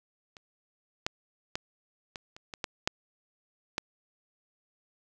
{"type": "clicks", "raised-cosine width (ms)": 0.2, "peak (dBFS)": [-30, -11, -14, -21, -29, -22, -14, -8, -12], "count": 9, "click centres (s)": [0.368, 1.065, 1.555, 2.158, 2.365, 2.538, 2.642, 2.875, 3.781], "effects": []}